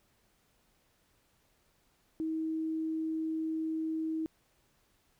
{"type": "tone", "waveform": "sine", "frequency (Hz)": 318.9, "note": "D#4", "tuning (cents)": 43, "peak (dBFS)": -31, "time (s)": [2.2, 4.26], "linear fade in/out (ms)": 0, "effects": ["pink hiss -71 dBFS RMS until 5.19 s"]}